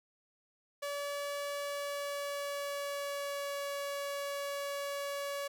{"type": "tone with pitch glide", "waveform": "sawtooth", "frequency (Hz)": [572, 565.4], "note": ["D5", "C#5"], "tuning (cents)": [-46, 34], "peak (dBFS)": -32, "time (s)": [0.82, 5.48], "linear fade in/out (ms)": 10, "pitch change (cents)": -20, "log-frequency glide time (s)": [1.54, 3.63], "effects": []}